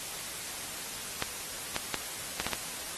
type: clicks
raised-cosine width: 0.2 ms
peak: -11 dBFS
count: 6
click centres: 1.224 / 1.764 / 1.943 / 2.4 / 2.466 / 2.533 s
effects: white hiss -39 dBFS RMS until 2.97 s + AAC 32 kbps